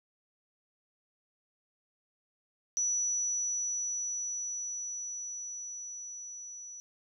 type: tone with level ramp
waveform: sine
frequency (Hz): 5910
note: F#8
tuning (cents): -3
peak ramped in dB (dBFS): -27 to -43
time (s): 2.77-6.8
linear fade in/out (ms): 0
effects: none